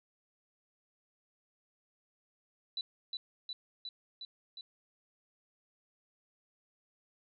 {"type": "tone with echo", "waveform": "sine", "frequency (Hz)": 3968, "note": "B7", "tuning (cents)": 7, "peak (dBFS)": -34, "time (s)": [2.77, 2.81], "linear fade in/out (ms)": 2, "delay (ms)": 360, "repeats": 5, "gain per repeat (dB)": -2, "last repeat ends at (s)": 4.61, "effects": []}